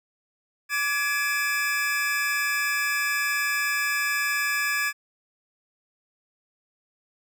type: tone cluster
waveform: square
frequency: 1167 / 1688 / 2347 / 2566 Hz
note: D6 / G#6 / D7 / E7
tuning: -11 / +28 / -2 / -47 cents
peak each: -34 / -26 / -30 / -35 dBFS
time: 0.69-4.93 s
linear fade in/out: 50 ms
effects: none